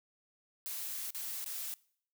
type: noise with dropouts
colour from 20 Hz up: blue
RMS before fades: -40 dBFS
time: 0.66-1.74 s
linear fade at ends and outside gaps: 0 ms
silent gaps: 1.105-1.147 / 1.443-1.461 s
effects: noise-tail reverb RT60 0.6 s tail -23 dB re dry